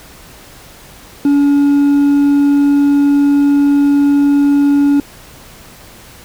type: tone with hard clipping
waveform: triangle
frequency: 284.6 Hz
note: C#4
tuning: 46 cents sharp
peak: -8 dBFS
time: 1.25-5 s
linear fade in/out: 2 ms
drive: 5 dB
effects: pink hiss -38 dBFS RMS until 6.24 s